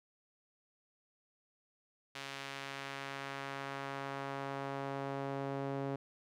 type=tone with band-pass filter sweep; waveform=sawtooth; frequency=137.8 Hz; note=C#3; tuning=10 cents flat; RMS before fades=-41 dBFS; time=2.15-5.96 s; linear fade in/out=5 ms; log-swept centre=3000 to 460 Hz; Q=0.82; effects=none